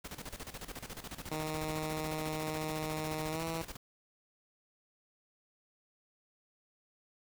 pink noise with tremolo, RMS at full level -43 dBFS, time 0.04-3.77 s, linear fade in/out 10 ms, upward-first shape square, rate 14 Hz, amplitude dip 75%
10% pulse tone with pitch glide, 155.56 to 163.67 Hz, D#3 to E3, 0 to -12 cents, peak -27 dBFS, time 1.31-3.62 s, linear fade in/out 5 ms, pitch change +88 cents, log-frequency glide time 3.3-3.42 s
effects none

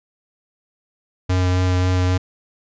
square tone with vibrato, 91.4 Hz, F#2, 21 cents flat, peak -16 dBFS, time 1.29-2.18 s, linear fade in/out 10 ms, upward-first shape sine, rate 3.7 Hz, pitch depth 11 cents each way, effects resampled to 16000 Hz

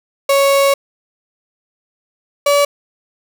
35% pulse tone pair in turn, 554.4 / 572.6 Hz, C#5 / D5, 0 / -44 cents, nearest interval minor second, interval 56 cents, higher second, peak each -8 dBFS, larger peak neither, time 0.29-0.74 / 2.46-2.65 s, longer first, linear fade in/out 5 ms, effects none

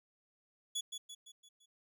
25% pulse tone with echo, 3400 Hz, G#7, 40 cents sharp, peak -31 dBFS, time 0.75-0.81 s, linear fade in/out 10 ms, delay 170 ms, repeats 5, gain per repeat -6 dB, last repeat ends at 1.66 s, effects none

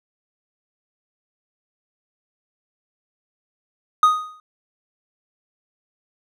triangle tone with exponential decay, 1244.5 Hz, D#6, in tune, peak -6 dBFS, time 4.03-4.4 s, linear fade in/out 2 ms, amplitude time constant 79 ms, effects none

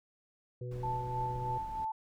harmonic tone, 123.5 Hz, B2, in tune, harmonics 1 / 3 / 4, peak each -38 / -46 / -46 dBFS, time 0.61-1.58 s, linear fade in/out 5 ms
brown noise, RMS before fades -46 dBFS, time 0.71-1.85 s, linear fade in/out 5 ms
sine tone with tremolo, 880 Hz, A5, in tune, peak -32 dBFS, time 0.83-1.92 s, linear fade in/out 5 ms, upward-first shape sine, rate 3.2 Hz, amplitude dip 55%
effects none

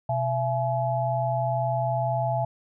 sine tone cluster, 127 / 672 / 850 Hz, B2 / E5 / G#5, +49 / +33 / +40 cents, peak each -27 / -26 / -29 dBFS, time 0.09-2.45 s, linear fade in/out 5 ms, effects none

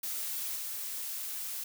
blue noise with level steps, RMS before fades -36 / -38 dBFS, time 0.03-1.64 s, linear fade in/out 5 ms, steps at 0.56 s, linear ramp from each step 5 ms, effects none

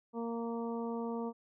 harmonic tone, 231.9 Hz, A#3, 9 cents flat, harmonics 1 / 2 / 3 / 4 / 5, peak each -37 / -39 / -47 / -45 / -50 dBFS, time 0.13-1.33 s, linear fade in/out 50 ms, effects none

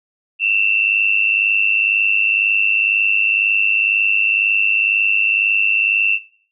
sine tone pair together, 2637 / 2739 Hz, E7 / F7, 0 / -34 cents, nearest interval minor second, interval 66 cents, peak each -17 / -16 dBFS, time 0.39-6.19 s, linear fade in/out 50 ms, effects noise-tail reverb RT60 0.5 s tail -17 dB re dry

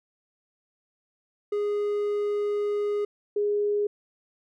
triangle / sine tone pair in turn, 413 / 413 Hz, G#4 / G#4, -10 / -10 cents, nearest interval unison, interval 0 cents, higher neither, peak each -22 dBFS, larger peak neither, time 1.52-3.05 / 3.36-3.87 s, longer first, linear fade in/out 5 ms, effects none

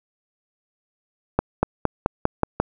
accelerating click train, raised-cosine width 1 ms, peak -3 dBFS, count 7, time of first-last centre 1.39-2.6 s, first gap 240 ms, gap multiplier 0.93, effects none

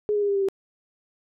sine tone with pitch steps, 419.1 / 412.6 / 406.2 / 399.9 / 393.8 / 387.7 Hz, G#4 / G#4 / G#4 / G4 / G4 / G4, +16 / -11 / -38 / +35 / +8 / -19 cents, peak -20 dBFS, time 0.09-0.486 s, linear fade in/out 0 ms, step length 66 ms, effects none

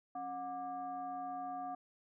sine tone with frequency modulation, 727 Hz, F#5, 31 cents flat, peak -39 dBFS, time 0.15-1.75 s, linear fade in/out 5 ms, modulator 453 Hz, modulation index 0.67, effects none

